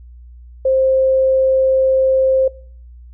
sine tone, 527 Hz, C5, 12 cents sharp, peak -11 dBFS, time 0.65-2.48 s, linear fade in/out 5 ms, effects noise-tail reverb RT60 0.5 s tail -21 dB re dry + added 60 Hz sine -36 dBFS peak until 3.13 s

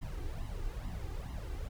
brown noise with flanger, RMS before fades -39 dBFS, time 0.01-1.69 s, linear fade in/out 20 ms, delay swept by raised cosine 0.98 to 2.58 ms, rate 2.3 Hz, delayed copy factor +0.75, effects none

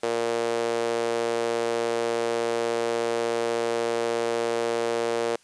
sawtooth tone with high-pass filter, 116.54 Hz, A#2, in tune, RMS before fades -26 dBFS, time 0.03-5.36 s, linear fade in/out 5 ms, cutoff 460 Hz, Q 3.3, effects white hiss -58 dBFS RMS until 5.43 s + resampled to 22050 Hz

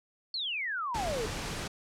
sine exponential sweep, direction down, 4435 to 413.4 Hz, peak -31 dBFS, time 0.34-1.26 s, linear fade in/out 2 ms
pink noise, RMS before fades -36 dBFS, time 0.94-1.68 s, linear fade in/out 10 ms
effects low-pass 8000 Hz 12 dB/octave

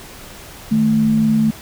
sine tone pair together, 155.56 / 220 Hz, D#3 / A3, 0 / 0 cents, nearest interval tritone, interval 600 cents, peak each -21 / -12 dBFS, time 0.71-1.51 s, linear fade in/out 10 ms, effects pink hiss -37 dBFS RMS until 1.61 s

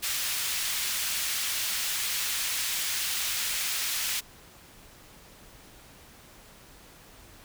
pink high-pass noise, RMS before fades -30 dBFS, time 0.02-4.21 s, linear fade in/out 20 ms, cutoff 2300 Hz, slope 12 dB/octave, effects pink hiss -52 dBFS RMS until 7.44 s

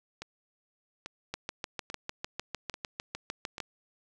two click trains, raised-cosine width 0.2 ms, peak -17 / -22 dBFS, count 16 / 5, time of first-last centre 1.34-3.602 / 0.22-3.581 s, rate 6.63 / 1.19 Hz, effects none

